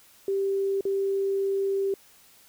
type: tone with dropouts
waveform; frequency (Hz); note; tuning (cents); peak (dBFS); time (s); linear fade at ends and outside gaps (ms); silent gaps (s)
sine; 392; G4; 0; -23; 0.28-1.94; 2; 0.809-0.852
effects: white hiss -56 dBFS RMS until 2.48 s